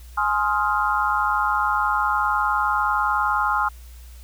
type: chord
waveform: sine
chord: F minor seventh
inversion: first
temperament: just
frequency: 838.1 / 1047.7 / 1257.2 / 1396.9 Hz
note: Ab5 / C6 / Eb6 / F6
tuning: +16 / +2 / +18 / 0 cents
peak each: -24 dBFS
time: 0.17-3.69 s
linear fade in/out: 10 ms
effects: added 60 Hz sine -39 dBFS peak until 4.23 s + white hiss -52 dBFS RMS until 4.23 s